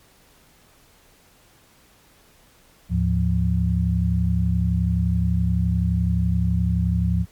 sine tone cluster, 75.7 / 107.4 / 174.7 Hz, D#2 / A2 / F3, -47 / -41 / +1 cents, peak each -21 / -23 / -22 dBFS, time 2.89-7.26 s, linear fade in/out 50 ms, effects pink hiss -55 dBFS RMS until 7.31 s + MP3 96 kbps

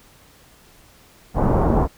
pink low-pass noise, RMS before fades -17 dBFS, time 1.34-1.88 s, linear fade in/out 50 ms, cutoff 990 Hz, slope 24 dB/octave, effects pink hiss -51 dBFS RMS until 1.97 s

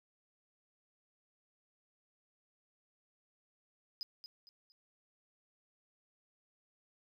triangle tone with echo, 5000 Hz, D#8, 8 cents sharp, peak -37 dBFS, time 4.01-4.03 s, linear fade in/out 0 ms, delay 230 ms, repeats 3, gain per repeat -9 dB, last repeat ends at 4.72 s, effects none

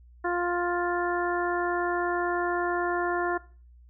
harmonic tone, 350.9 Hz, F4, 8 cents sharp, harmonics 1 / 2 / 3 / 4 / 5, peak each -28 / -31 / -33 / -34 / -35 dBFS, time 0.24-3.38 s, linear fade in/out 10 ms, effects noise-tail reverb RT60 0.4 s tail -19 dB re dry + added 60 Hz sine -50 dBFS peak until 3.89 s

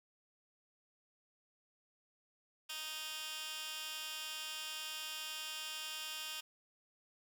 15% pulse tone with high-pass filter, 311.1 Hz, D#4, in tune, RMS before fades -44 dBFS, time 2.69-6.41 s, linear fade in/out 10 ms, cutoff 2600 Hz, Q 1.3, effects none

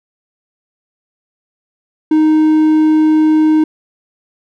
triangle tone, 310.9 Hz, D#4, 1 cent flat, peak -5 dBFS, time 2.11-3.64 s, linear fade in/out 5 ms, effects none

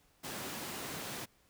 pink high-pass noise, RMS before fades -42 dBFS, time 0.23-1.26 s, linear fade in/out 20 ms, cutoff 150 Hz, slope 12 dB/octave, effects pink hiss -69 dBFS RMS until 1.49 s

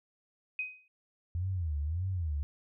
sine tone with exponential decay, 2511 Hz, D#7, 15 cents sharp, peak -29 dBFS, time 0.59-0.88 s, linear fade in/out 2 ms, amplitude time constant 62 ms
sine tone with vibrato, 83 Hz, E2, 12 cents sharp, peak -30 dBFS, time 1.35-2.43 s, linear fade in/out 0 ms, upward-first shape sine, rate 1.7 Hz, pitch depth 240 cents each way
effects none

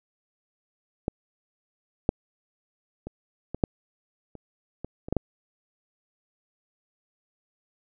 clicks, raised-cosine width 2 ms, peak -12 / -6 / -22 / -18 / -7 / -28 / -20 / -23 / -11 / -9 dBFS, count 10, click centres 1.081 / 2.091 / 3.07 / 3.546 / 3.638 / 4.353 / 4.846 / 5.085 / 5.126 / 5.167 s, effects none

